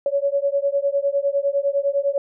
sine beating tone pair, 556 / 565.9 Hz, C#5 / C#5, +5 / +36 cents, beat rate 9.9 Hz, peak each -21 dBFS, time 0.06-2.18 s, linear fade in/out 2 ms, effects none

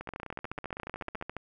two click trains, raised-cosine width 0.5 ms, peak -21 / -24 dBFS, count 19 / 20, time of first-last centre 0.09-1.367 / 0.01-1.213 s, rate 14.1 / 15.8 Hz, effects none

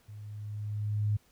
sine tone with level ramp, 104.9 Hz, G#2, 18 cents sharp, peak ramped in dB -43 to -24 dBFS, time 0.08-1.17 s, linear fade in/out 10 ms, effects pink hiss -66 dBFS RMS until 1.31 s

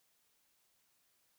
silence, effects white hiss -75 dBFS RMS until 1.38 s

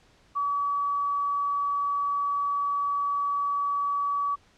sine tone, 1141 Hz, C#6, 50 cents sharp, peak -24 dBFS, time 0.35-4.36 s, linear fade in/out 20 ms, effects pink hiss -60 dBFS RMS until 4.57 s + low-pass 6000 Hz 12 dB/octave

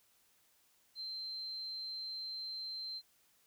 sine tone, 4122 Hz, C8, 27 cents flat, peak -40 dBFS, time 0.95-3.02 s, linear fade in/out 50 ms, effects white hiss -71 dBFS RMS until 3.46 s

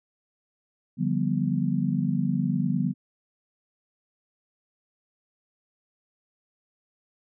sine chord, G dominant seventh, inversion second, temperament just, 147 / 176.4 / 196 / 245 Hz, D3 / F3 / G3 / B3, +2 / +18 / 0 / -14 cents, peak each -28 dBFS, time 0.97-2.94 s, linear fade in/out 50 ms, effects none

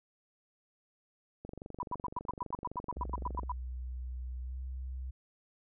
click train, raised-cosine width 2 ms, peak -30 dBFS, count 48, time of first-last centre 1.45-3.433 s, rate 23.7 Hz
sine tone bursts, 987 Hz, B5, 1 cent flat, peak -32 dBFS, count 15, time 1.8-3.519 s, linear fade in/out 2 ms, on 25 ms, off 96 ms
sine tone with pitch glide, 62.5 to 64.29 Hz, B1 to C2, +21 to -30 cents, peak -37 dBFS, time 2.96-5.11 s, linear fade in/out 10 ms, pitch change +49 cents, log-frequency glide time 4.43-4.55 s
effects none

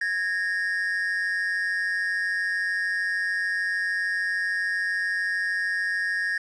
triangle tone pair together, 1656.2 / 1843 Hz, G#6 / A#6, -5 / -20 cents, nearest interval major second, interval 185 cents, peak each -25 dBFS, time 0.01-6.38 s, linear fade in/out 5 ms, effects resampled to 22050 Hz + 9-bit

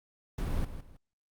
brown noise with echo, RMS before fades -31 dBFS, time 0.38-0.65 s, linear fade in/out 5 ms, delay 160 ms, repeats 2, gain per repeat -11 dB, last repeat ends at 0.97 s, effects Opus 48 kbps

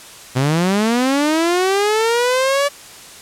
sawtooth linear sweep, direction up, 123.47 to 577 Hz, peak -10 dBFS, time 0.35-2.69 s, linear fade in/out 20 ms, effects white hiss -38 dBFS RMS until 3.21 s + low-pass 10000 Hz 12 dB/octave

